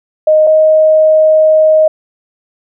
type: tone pair in turn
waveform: sine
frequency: 620 / 625.4 Hz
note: D#5 / D#5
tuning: -6 / +9 cents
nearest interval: unison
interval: 15 cents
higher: second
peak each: -4 dBFS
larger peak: neither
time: 0.27-0.47 / 0.47-1.88 s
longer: second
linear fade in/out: 5 ms
effects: none